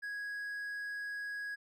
triangle tone, 1659 Hz, G#6, 2 cents flat, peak -36 dBFS, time 0.02-1.56 s, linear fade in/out 20 ms, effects none

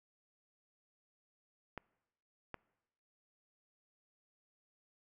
clicks, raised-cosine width 0.5 ms, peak -27 dBFS, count 2, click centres 1.777 / 2.543 s, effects noise-tail reverb RT60 1.0 s tail -24 dB re dry

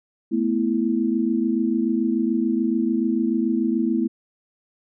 sine chord, A suspended second, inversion none, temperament equal, 220 / 246.9 / 329.6 Hz, A3 / B3 / E4, 0 / 0 / 0 cents, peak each -23 dBFS, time 0.31-4.08 s, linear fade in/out 20 ms, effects none

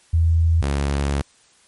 sine / sawtooth tone pair in turn, 82.41 / 70.41 Hz, E2 / C#2, 0 / +28 cents, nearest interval minor third, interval 272 cents, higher first, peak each -13 / -15 dBFS, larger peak first, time 0.13-0.62 / 0.62-1.22 s, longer second, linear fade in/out 10 ms, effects white hiss -55 dBFS RMS until 1.67 s + MP3 48 kbps

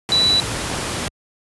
sine tone in noise, 3951 Hz, B7, in tune, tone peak -13 dBFS, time 0.12-0.4 s, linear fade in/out 0 ms, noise pink, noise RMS -24 dBFS, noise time 0.09-1.08 s, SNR +8 dB, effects high-pass 60 Hz 12 dB/octave + resampled to 24000 Hz

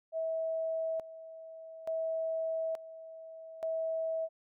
sine tone with tremolo, 648 Hz, E5, 30 cents flat, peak -31 dBFS, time 0.12-4.29 s, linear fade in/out 50 ms, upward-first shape square, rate 0.57 Hz, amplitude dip 80%, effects none

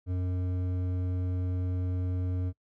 triangle tone with hard clipping, 91 Hz, F#2, 28 cents flat, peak -30 dBFS, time 0.06-2.53 s, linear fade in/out 50 ms, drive 14 dB, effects noise-tail reverb RT60 0.1 s tail -20 dB re dry

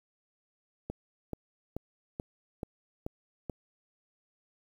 click train, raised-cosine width 2 ms, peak -22 dBFS, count 7, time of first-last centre 0.9-3.497 s, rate 2.31 Hz, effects 9-bit

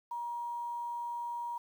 sine tone with quantisation, 950 Hz, A#5, 33 cents sharp, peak -35 dBFS, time 0.11-1.58 s, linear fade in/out 5 ms, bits 10, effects none

